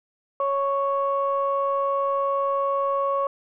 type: tone pair together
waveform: sine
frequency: 553.7 / 1108.7 Hz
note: C#5 / C#6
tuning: -2 / 0 cents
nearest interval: octave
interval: 1202 cents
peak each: -23 dBFS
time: 0.4-3.27 s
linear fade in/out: 2 ms
effects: tanh soft clip ceiling -13 dBFS